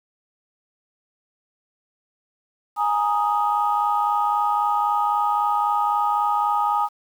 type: chord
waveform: sine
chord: Ab suspended second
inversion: none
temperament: just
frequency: 830.6 / 934.4 / 1245.9 Hz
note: Ab5 / Bb5 / Eb6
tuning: 0 / +4 / +2 cents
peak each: -21 / -24 / -22 dBFS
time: 2.76-6.89 s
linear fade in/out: 50 ms
effects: tanh soft clip ceiling -9 dBFS + 8-bit